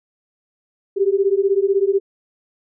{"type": "beating tone pair", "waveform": "sine", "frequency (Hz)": [385.7, 401.7], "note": ["G4", "G4"], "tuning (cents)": [-28, 42], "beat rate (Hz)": 16, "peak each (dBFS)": -17, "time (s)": [0.96, 2], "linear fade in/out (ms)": 20, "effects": []}